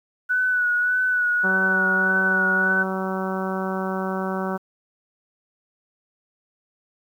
sine tone with vibrato, 1480 Hz, F#6, in tune, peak -18 dBFS, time 0.29-2.84 s, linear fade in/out 20 ms, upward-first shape sine, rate 1.7 Hz, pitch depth 31 cents each way
harmonic tone, 189.4 Hz, F#3, 41 cents sharp, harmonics 1 / 2 / 3 / 4 / 5 / 6 / 7 / 8, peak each -27 / -30 / -32 / -33 / -34 / -35 / -35 / -36 dBFS, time 1.43-4.58 s, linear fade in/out 20 ms
effects 9-bit

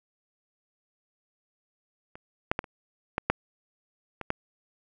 clicks, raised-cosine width 0.5 ms, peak -28 / -8 / -12 / -29 / -11 / -6 / -20 / -11 dBFS, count 8, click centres 2.155 / 2.515 / 2.591 / 2.642 / 3.181 / 3.3 / 4.213 / 4.304 s, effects none

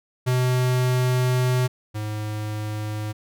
square tone pair in turn, 126.4 / 106.54 Hz, B2 / G#2, +41 / +45 cents, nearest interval minor third, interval 296 cents, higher first, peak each -19 / -27 dBFS, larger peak first, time 0.26-1.68 / 1.94-3.13 s, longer first, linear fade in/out 20 ms, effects none

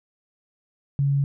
sine tone, 140 Hz, C#3, 18 cents sharp, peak -18 dBFS, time 0.99-1.24 s, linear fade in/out 0 ms, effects none

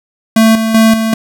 square tone with tremolo, 222.7 Hz, A3, 21 cents sharp, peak -5 dBFS, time 0.36-1.14 s, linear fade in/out 5 ms, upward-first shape square, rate 2.6 Hz, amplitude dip 55%, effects none

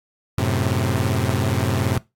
sawtooth chord, F# diminished, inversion none, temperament equal, 92.5 / 110 / 130.81 Hz, F#2 / A2 / C3, 0 / 0 / 0 cents, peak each -19 dBFS, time 0.38-1.98 s, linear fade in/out 0 ms, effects noise-tail reverb RT60 0.2 s tail -20 dB re dry + AAC 64 kbps

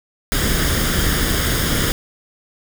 pink noise with comb filter, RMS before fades -18 dBFS, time 0.32-1.92 s, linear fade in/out 0 ms, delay 0.59 ms, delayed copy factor +0.6, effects none

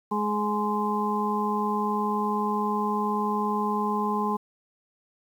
harmonic tone with a mistuned harmonic, 209.8 Hz, G#3, 18 cents sharp, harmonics 1 / 2 / 4 / 5, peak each -28 / -31 / -30 / -28 dBFS, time 0.11-4.37 s, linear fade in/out 10 ms, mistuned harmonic 5, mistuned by -18 cents, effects 9-bit

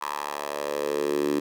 10% pulse tone with high-pass filter sweep, 72.9 Hz, D2, 12 cents flat, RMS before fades -28 dBFS, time 0.01-1.4 s, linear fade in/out 10 ms, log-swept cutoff 1000 to 300 Hz, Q 3.6, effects none

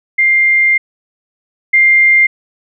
sine tone pair in turn, 2100 / 2100 Hz, C7 / C7, +6 / +6 cents, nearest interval unison, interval 0 cents, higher neither, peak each -7 / -5 dBFS, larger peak second, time 0.18-0.78 / 1.73-2.27 s, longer first, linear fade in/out 10 ms, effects none

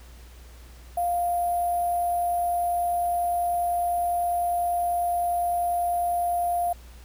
sine tone with sample-and-hold, 700 Hz, F5, 4 cents sharp, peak -22 dBFS, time 0.97-6.73 s, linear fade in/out 5 ms, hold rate 11025 Hz, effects added 60 Hz sine -44 dBFS peak until 7.04 s + pink hiss -53 dBFS RMS until 7.04 s

